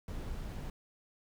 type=noise; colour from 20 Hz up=brown; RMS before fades=-40 dBFS; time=0.08-0.7 s; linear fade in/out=2 ms; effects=none